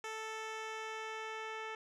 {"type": "tone with low-pass filter sweep", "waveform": "10% pulse", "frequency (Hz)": 440.1, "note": "A4", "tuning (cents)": 0, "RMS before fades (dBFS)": -43, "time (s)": [0.04, 1.75], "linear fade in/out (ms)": 2, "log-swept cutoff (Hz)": [7500, 3400], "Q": 0.79, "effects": []}